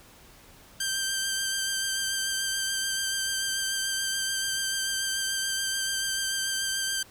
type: tone with vibrato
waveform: 10% pulse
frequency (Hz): 1571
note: G6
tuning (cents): +3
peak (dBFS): -18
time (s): 0.8-7.03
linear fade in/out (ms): 5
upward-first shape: triangle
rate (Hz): 6.9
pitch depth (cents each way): 21
effects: pink hiss -53 dBFS RMS until 7.1 s